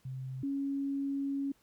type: tone pair in turn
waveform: sine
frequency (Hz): 130.81 / 277.2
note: C3 / C#4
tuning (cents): 0 / 0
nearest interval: octave + minor second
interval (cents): 1300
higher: second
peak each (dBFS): -37 / -31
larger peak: second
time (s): 0.05-0.43 / 0.43-1.52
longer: second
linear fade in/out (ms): 5
effects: pink hiss -69 dBFS RMS until 1.62 s